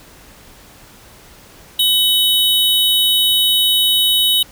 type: tone pair together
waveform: square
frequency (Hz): 3000 / 3780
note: F#7 / A#7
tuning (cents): +23 / +23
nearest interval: major third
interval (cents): 400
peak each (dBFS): -15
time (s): 1.79-4.43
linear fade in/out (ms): 5
effects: pink hiss -43 dBFS RMS until 4.51 s